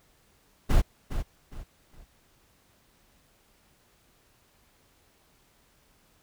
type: noise with echo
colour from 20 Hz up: brown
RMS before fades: -19 dBFS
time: 0.69-0.82 s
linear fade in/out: 20 ms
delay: 410 ms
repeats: 3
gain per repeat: -10 dB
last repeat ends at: 2.05 s
effects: pink hiss -64 dBFS RMS until 6.22 s